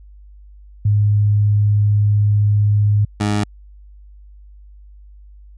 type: tone pair in turn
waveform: sine / 20% pulse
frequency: 103.83 / 103.83 Hz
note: G#2 / G#2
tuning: 0 / 0 cents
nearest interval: unison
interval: 0 cents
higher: neither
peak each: -11 dBFS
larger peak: neither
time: 0.85-3.05 / 3.2-3.44 s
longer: first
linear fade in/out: 5 ms
effects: added 50 Hz sine -39 dBFS peak until 5.57 s + resampled to 22050 Hz